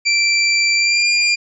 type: tone with pitch glide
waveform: 25% pulse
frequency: 2347 to 2399 Hz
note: D7 to D7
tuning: -2 to +36 cents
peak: -9 dBFS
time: 0.05-1.36 s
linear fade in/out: 20 ms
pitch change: +38 cents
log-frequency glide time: 0.75-1.05 s
effects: resampled to 22050 Hz